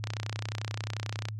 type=click train; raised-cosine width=0.2 ms; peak=-17 dBFS; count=40; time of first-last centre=0.04-1.286 s; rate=31.3 Hz; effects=added 107 Hz sine -34 dBFS peak until 1.39 s + MP3 64 kbps